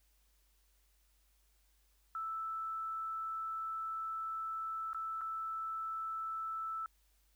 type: tone with dropouts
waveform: sine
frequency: 1318.5 Hz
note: E6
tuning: in tune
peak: -37 dBFS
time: 2.15-6.86 s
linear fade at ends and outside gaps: 1 ms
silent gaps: 4.932-4.946 / 5.21-5.215 s
effects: added 50 Hz sine -70 dBFS peak until 7.35 s + white hiss -75 dBFS RMS until 7.35 s